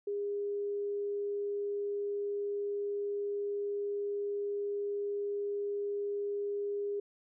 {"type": "tone", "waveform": "sine", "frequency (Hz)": 406.8, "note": "G#4", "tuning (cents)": -36, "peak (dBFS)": -32, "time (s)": [0.07, 7], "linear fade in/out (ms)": 5, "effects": []}